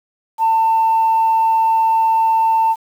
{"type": "tone", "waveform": "sine", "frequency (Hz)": 896, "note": "A5", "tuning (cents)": 31, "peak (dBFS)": -10, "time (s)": [0.38, 2.76], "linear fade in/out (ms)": 50, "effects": ["tanh soft clip ceiling -8 dBFS", "7-bit"]}